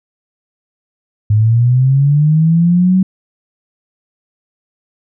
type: linear sweep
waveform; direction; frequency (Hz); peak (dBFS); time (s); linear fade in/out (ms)
sine; up; 103.83 to 190; -7; 1.3-3.03; 5
effects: none